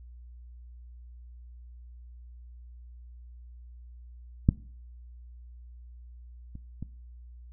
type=clicks; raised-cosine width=5 ms; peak=-6 / -30 / -23 dBFS; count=3; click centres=4.489 / 6.554 / 6.826 s; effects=noise-tail reverb RT60 0.5 s tail -21 dB re dry + added 60 Hz sine -45 dBFS peak until 7.52 s